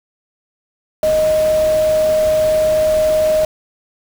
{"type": "tone in noise", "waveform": "sine", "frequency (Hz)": 622.3, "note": "D#5", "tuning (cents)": 0, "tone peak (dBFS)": -11, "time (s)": [1.03, 3.45], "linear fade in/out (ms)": 2, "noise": "pink", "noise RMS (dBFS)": -28, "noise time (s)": [1.03, 3.45], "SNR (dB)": 14, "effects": []}